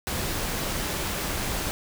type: noise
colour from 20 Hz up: pink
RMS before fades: -29 dBFS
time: 0.07-1.71 s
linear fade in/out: 0 ms
effects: none